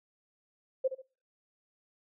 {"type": "tone with echo", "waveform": "sine", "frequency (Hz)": 524, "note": "C5", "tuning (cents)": 2, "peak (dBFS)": -24, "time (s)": [0.84, 0.88], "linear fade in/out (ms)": 10, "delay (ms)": 70, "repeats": 2, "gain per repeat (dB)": -10, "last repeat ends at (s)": 1.02, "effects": ["noise-tail reverb RT60 0.4 s tail -25 dB re dry"]}